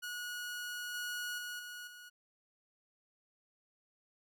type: tone with level steps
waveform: sawtooth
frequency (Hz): 1455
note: F#6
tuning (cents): -29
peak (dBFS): -36 / -34 / -37 / -41 / -47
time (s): 0.02-2.1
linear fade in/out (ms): 20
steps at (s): 0.94 / 1.38 / 1.59 / 1.87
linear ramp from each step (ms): 5
effects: none